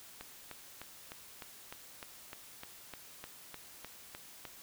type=click train; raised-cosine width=0.3 ms; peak=-28 dBFS; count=15; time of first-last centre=0.21-4.452 s; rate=3.3 Hz; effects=white hiss -54 dBFS RMS until 4.62 s